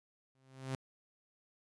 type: tone with exponential growth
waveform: sawtooth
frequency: 132.2 Hz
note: C3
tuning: 18 cents sharp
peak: -30 dBFS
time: 0.35-0.75 s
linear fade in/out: 0 ms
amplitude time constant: 85 ms
effects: resampled to 24000 Hz